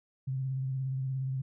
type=tone with vibrato; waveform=sine; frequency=132.4 Hz; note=C3; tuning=21 cents sharp; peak=-30 dBFS; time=0.27-1.42 s; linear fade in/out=10 ms; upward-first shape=sine; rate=17 Hz; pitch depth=33 cents each way; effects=none

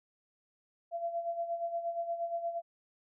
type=tone with tremolo; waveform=sine; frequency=680 Hz; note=F5; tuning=46 cents flat; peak=-30 dBFS; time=0.91-2.62 s; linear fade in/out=50 ms; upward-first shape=sine; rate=8.5 Hz; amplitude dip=65%; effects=none

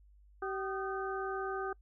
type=harmonic tone with a mistuned harmonic; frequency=384.5 Hz; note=G4; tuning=33 cents flat; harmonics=1 / 2 / 3 / 4; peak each=-37 / -41 / -41 / -43 dBFS; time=0.42-1.73 s; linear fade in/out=5 ms; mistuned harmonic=3; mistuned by=+110 cents; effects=noise-tail reverb RT60 0.1 s tail -25 dB re dry + added 50 Hz sine -58 dBFS peak until 1.81 s

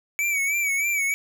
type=tone with vibrato; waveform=square; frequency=2282 Hz; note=C#7; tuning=50 cents sharp; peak=-22 dBFS; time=0.19-1.14 s; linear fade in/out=0 ms; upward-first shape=sine; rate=3.2 Hz; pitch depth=67 cents each way; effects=none

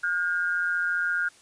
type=tone pair together; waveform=sine; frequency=1426 / 1600.6 Hz; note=F6 / G6; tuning=+36 / +36 cents; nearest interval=major second; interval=200 cents; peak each=-25 / -28 dBFS; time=0.03-1.29 s; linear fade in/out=10 ms; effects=white hiss -55 dBFS RMS until 1.41 s + resampled to 22050 Hz

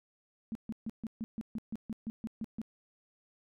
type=tone bursts; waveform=sine; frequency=222.4 Hz; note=A3; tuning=19 cents sharp; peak=-34 dBFS; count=13; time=0.52-2.616 s; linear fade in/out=0 ms; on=32 ms; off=140 ms; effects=none

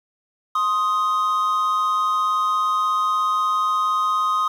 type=tone pair together; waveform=triangle; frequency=1052.8 / 1249 Hz; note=C6 / D#6; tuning=+10 / +6 cents; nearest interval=minor third; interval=296 cents; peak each=-22 / -17 dBFS; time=0.55-4.48 s; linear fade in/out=5 ms; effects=8-bit

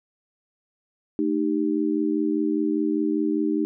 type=tone with amplitude modulation; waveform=sine; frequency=307 Hz; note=D#4; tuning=23 cents flat; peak=-16 dBFS; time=1.19-3.65 s; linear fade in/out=0 ms; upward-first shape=sine; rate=85 Hz; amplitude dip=100%; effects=none

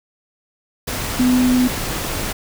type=tone in noise; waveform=sine; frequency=251.1 Hz; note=B3; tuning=29 cents sharp; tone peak=-12 dBFS; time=1.19-1.68 s; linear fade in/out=10 ms; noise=pink; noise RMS=-24 dBFS; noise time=0.87-2.33 s; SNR=+9 dB; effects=none

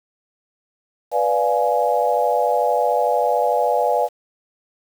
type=chord; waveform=sine; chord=B diminished seventh; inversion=none; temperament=equal with one note detuned; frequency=493.9 / 587.3 / 698.5 / 837.8 Hz; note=B4 / D5 / F5 / Ab5; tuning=0 / 0 / 0 / +15 cents; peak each=-21 dBFS; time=1.11-4.09 s; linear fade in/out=50 ms; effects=7-bit

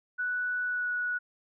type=tone with pitch glide; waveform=sine; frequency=1480 to 1467.2 Hz; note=F#6 to F#6; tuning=0 to -15 cents; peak=-28 dBFS; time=0.18-1.19 s; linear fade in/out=20 ms; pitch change=-15 cents; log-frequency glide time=0.65-0.9 s; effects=none

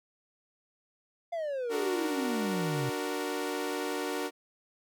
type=exponential sweep; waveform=triangle; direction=down; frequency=698 to 126.9 Hz; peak=-29 dBFS; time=1.32-2.9 s; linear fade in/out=10 ms
type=chord; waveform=sawtooth; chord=D augmented; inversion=none; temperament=equal; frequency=293.7 / 370 / 466.2 Hz; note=D4 / F#4 / A#4; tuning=0 / 0 / 0 cents; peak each=-32 dBFS; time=1.69-4.31 s; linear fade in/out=50 ms
effects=none

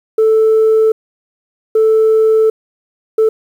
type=tone bursts at uneven times; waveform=sine; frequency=440 Hz; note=A4; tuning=in tune; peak=-5 dBFS; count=3; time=0.18-0.92 / 1.75-2.5 / 3.18-3.29 s; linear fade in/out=5 ms; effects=tanh soft clip ceiling -5 dBFS + 7-bit

